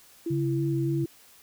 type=tone with pitch glide; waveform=sine; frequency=335.1 to 333.2 Hz; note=E4 to E4; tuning=+29 to +19 cents; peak=-27 dBFS; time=0.26-1.06 s; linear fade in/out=5 ms; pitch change=-10 cents; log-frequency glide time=0.51-0.6 s
type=tone with vibrato; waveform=sine; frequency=138.59 Hz; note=C#3; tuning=in tune; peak=-26 dBFS; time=0.3-1.05 s; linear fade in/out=10 ms; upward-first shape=square; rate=3.5 Hz; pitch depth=30 cents each way
effects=white hiss -55 dBFS RMS until 1.42 s